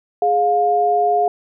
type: tone pair together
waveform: sine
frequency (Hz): 417.1 / 708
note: G#4 / F5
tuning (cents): +7 / +23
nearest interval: major sixth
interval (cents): 916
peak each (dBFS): -19 / -14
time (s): 0.22-1.28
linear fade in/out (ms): 2
effects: none